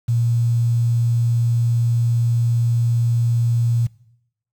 sine tone with quantisation, 117.5 Hz, A#2, 14 cents sharp, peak -15 dBFS, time 0.08-3.87 s, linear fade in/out 10 ms, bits 7, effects noise-tail reverb RT60 0.8 s tail -21 dB re dry

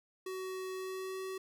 square tone with pitch glide, 375.1 to 379 Hz, F#4 to F#4, +24 to +42 cents, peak -39 dBFS, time 0.26-1.38 s, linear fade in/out 5 ms, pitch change +18 cents, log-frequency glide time 0.73-1.2 s, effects none

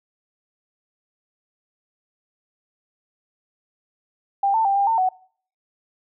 sine tone with pitch steps, 794 / 892 / 790 / 799 / 904 / 745 Hz, G5 / A5 / G5 / G5 / A5 / F#5, +22 / +23 / +13 / +33 / +47 / +12 cents, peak -16 dBFS, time 4.43-5.09 s, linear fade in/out 5 ms, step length 110 ms, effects noise-tail reverb RT60 0.5 s tail -22 dB re dry

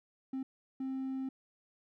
triangle tone bursts at uneven times, 264.6 Hz, C4, 20 cents sharp, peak -32 dBFS, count 2, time 0.33-0.43 / 0.8-1.29 s, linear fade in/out 5 ms, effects tanh soft clip ceiling -28 dBFS

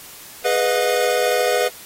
square chord, F half-diminished seventh, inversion first, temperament equal with one note detuned, 415.3 / 493.9 / 622.3 / 716.4 Hz, Ab4 / Cb5 / Eb5 / F5, 0 / 0 / 0 / +44 cents, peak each -25 / -20 / -24 / -24 dBFS, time 0.44-1.69 s, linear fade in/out 20 ms, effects white hiss -40 dBFS RMS until 1.85 s + AAC 48 kbps

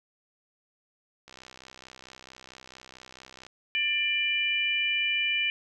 click train, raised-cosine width 0.2 ms, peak -29 dBFS, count 142, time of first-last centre 1.28-3.466 s, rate 64.5 Hz
harmonic tone, 594 Hz, D5, 20 cents sharp, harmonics 3 / 4 / 5, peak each -36 / -26 / -29 dBFS, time 3.75-5.5 s, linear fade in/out 0 ms
effects none

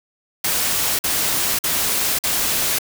white noise bursts, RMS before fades -20 dBFS, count 4, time 0.44-2.787 s, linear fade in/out 5 ms, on 550 ms, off 49 ms, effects none

